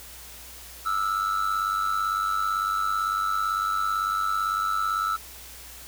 triangle tone with amplitude modulation, 1319 Hz, E6, 1 cent sharp, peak -18 dBFS, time 0.85-5.17 s, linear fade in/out 20 ms, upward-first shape sine, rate 97.9 Hz, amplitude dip 75%, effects added 60 Hz sine -49 dBFS peak until 5.87 s + white hiss -44 dBFS RMS until 5.87 s

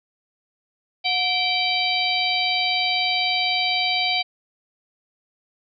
harmonic tone with a mistuned harmonic, 776 Hz, G5, 18 cents flat, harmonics 1 / 3 / 4 / 5 / 6, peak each -26 / -24 / -26 / -26 / -27 dBFS, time 1.04-4.23 s, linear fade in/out 20 ms, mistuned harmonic 1, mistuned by -110 cents, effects none

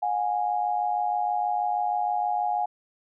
sine tone pair together, 721 / 827.3 Hz, F#5 / G#5, -45 / -7 cents, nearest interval major second, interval 238 cents, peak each -26 dBFS, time 0.02-2.66 s, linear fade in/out 10 ms, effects none

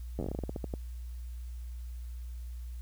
slowing click train, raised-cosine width 2 ms, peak -22 dBFS, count 15, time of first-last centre 0.19-0.738 s, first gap 10 ms, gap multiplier 1.19, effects added 60 Hz sine -38 dBFS peak until 2.81 s + white hiss -63 dBFS RMS until 2.81 s

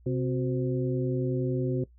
harmonic tone with a mistuned harmonic, 130.1 Hz, C3, 9 cents flat, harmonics 1 / 2 / 3 / 4, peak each -28 / -32 / -30 / -38 dBFS, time 0.06-1.84 s, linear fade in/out 5 ms, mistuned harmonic 3, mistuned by -98 cents, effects noise-tail reverb RT60 0.1 s tail -18 dB re dry + added 60 Hz sine -53 dBFS peak until 1.98 s

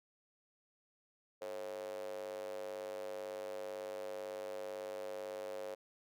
square tone with high-pass filter, 49 Hz, G1, in tune, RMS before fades -44 dBFS, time 1.41-5.75 s, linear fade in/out 10 ms, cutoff 510 Hz, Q 9, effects none

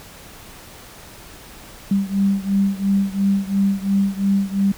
sine beating tone pair, 196 / 198.9 Hz, G3 / G3, 0 / +25 cents, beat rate 2.9 Hz, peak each -18 / -20 dBFS, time 1.91-4.72 s, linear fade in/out 5 ms, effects pink hiss -41 dBFS RMS until 4.77 s

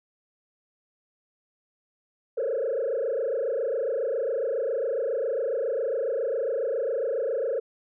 sine tone with frequency modulation, 501 Hz, B4, 25 cents sharp, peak -23 dBFS, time 2.37-7.6 s, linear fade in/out 10 ms, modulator 27.3 Hz, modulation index 2.4, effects tanh soft clip ceiling -21 dBFS

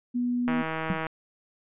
sine tone, 244.4 Hz, B3, 18 cents flat, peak -24 dBFS, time 0.14-0.63 s, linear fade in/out 20 ms
click train, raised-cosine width 0.5 ms, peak -16 dBFS, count 95, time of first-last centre 0.48-1.067 s, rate 160 Hz
sine tone with exponential decay, 182.7 Hz, F#3, 22 cents flat, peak -20 dBFS, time 0.9-1.02 s, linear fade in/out 0 ms, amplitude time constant 25 ms
effects resampled to 8000 Hz

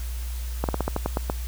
slowing click train, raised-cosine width 1 ms, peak -10 dBFS, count 9, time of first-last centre 0.64-1.299 s, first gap 48 ms, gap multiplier 1.15, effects added 60 Hz sine -28 dBFS peak until 1.47 s + white hiss -43 dBFS RMS until 1.47 s

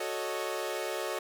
sawtooth chord, D# half-diminished seventh, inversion first, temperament equal, 370 / 440 / 554.4 / 622.3 Hz, F#4 / A4 / C#5 / D#5, 0 / 0 / 0 / 0 cents, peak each -34 dBFS, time 0-1.19 s, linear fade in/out 5 ms, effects none

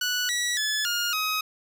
15% pulse tone with pitch steps, 1477 / 1935 / 1720 / 1420 / 1264 Hz, F#6 / B6 / A6 / F6 / D#6, -3 / -36 / -40 / +28 / +27 cents, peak -18 dBFS, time 0.01-1.41 s, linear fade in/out 5 ms, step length 280 ms, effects 9-bit

